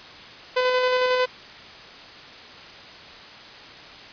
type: tone with tremolo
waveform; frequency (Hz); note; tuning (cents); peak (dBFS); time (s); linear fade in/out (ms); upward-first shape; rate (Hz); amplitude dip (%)
sawtooth; 505; B4; +39; -14; 0.56-1.26; 10; square; 11; 25
effects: white hiss -42 dBFS RMS until 4.12 s + resampled to 11025 Hz